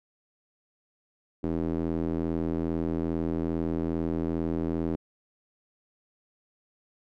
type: tone with band-pass filter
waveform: square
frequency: 41.2 Hz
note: E1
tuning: in tune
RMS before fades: -29 dBFS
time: 1.43-4.96 s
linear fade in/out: 10 ms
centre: 310 Hz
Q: 1.9
effects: none